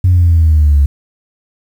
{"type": "exponential sweep", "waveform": "sine", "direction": "down", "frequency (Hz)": [92.5, 69.3], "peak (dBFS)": -4, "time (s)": [0.04, 0.86], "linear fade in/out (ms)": 5, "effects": ["tanh soft clip ceiling -2 dBFS", "7-bit"]}